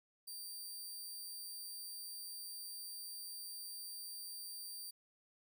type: tone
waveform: 15% pulse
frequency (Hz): 4679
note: D8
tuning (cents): -7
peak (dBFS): -39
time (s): 0.27-4.91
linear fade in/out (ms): 10
effects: none